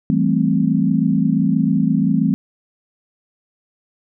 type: chord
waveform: sine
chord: A minor seventh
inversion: second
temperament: equal with one note detuned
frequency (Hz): 164.81 / 194.08 / 220 / 261.6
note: E3 / G3 / A3 / C4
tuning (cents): 0 / -17 / 0 / 0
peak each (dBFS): -19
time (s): 0.1-2.34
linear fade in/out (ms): 0
effects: none